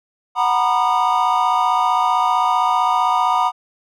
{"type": "chord", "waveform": "triangle", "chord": "B major seventh", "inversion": "second", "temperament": "equal with one note detuned", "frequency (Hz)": [740, 932.3, 987.8, 1220.3], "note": ["F#5", "A#5", "B5", "D#6"], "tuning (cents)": [0, 0, 0, -34], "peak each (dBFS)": -18, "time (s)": [0.35, 3.52], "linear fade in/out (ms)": 50, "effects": []}